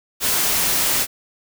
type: noise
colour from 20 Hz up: white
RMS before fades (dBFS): -19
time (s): 0.2-1.07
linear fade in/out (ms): 50
effects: none